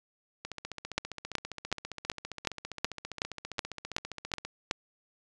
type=two click trains; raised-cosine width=0.2 ms; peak=-10 / -21 dBFS; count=11 / 61; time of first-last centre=0.98-4.711 / 0.45-4.45 s; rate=2.68 / 15 Hz; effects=resampled to 22050 Hz